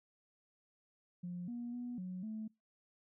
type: tone with pitch steps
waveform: sine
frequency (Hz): 176.8 / 239.3 / 243.9 / 183.2 / 218.1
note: F3 / A#3 / B3 / F#3 / A3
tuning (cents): +22 / +46 / -21 / -17 / -15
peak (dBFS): -39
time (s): 1.23-2.48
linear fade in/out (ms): 10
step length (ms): 250
effects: noise-tail reverb RT60 0.2 s tail -25 dB re dry + tanh soft clip ceiling -35 dBFS